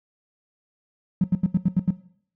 triangle tone bursts, 183 Hz, F#3, 19 cents flat, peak -11 dBFS, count 7, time 1.21-1.907 s, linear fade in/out 5 ms, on 31 ms, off 80 ms, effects noise-tail reverb RT60 0.6 s tail -21 dB re dry + tanh soft clip ceiling -13 dBFS

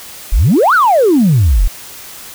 sine exponential two-way sweep, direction up then down, 35.13 to 1541 to 35.13 Hz, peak -5 dBFS, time 0.32-1.68 s, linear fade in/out 10 ms, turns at 0.74 s, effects tanh soft clip ceiling -3 dBFS + white hiss -32 dBFS RMS until 2.34 s

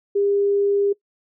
sine tone, 402.4 Hz, G4, 45 cents sharp, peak -16 dBFS, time 0.15-0.93 s, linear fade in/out 10 ms, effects noise-tail reverb RT60 0.1 s tail -21 dB re dry

